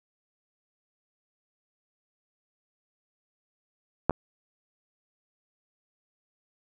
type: clicks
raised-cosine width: 1 ms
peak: -6 / -20 dBFS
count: 2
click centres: 4.096 / 4.108 s
effects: none